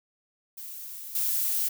violet noise with level steps, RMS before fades -40 / -27 dBFS, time 0.57-1.69 s, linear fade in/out 10 ms, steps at 1.15 s, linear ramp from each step 2 ms, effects none

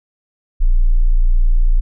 sine tone, 29.14 Hz, A#0, in tune, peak -8 dBFS, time 0.6-1.81 s, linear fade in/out 20 ms, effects none

